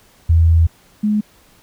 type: tone pair in turn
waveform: sine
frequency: 82.41 / 210.7 Hz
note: E2 / G#3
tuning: 0 / +25 cents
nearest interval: octave + major third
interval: 1625 cents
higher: second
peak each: -8 / -13 dBFS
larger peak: first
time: 0.29-0.67 / 1.03-1.21 s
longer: first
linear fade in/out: 10 ms
effects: pink hiss -51 dBFS RMS until 1.62 s